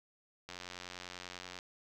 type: click train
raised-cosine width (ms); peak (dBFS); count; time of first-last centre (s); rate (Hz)
0.2; -27; 100; 0.49-1.589; 90.1
effects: none